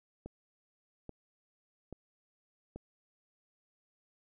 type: click train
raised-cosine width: 2 ms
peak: -30 dBFS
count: 4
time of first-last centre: 0.26-2.76 s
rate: 1.2 Hz
effects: none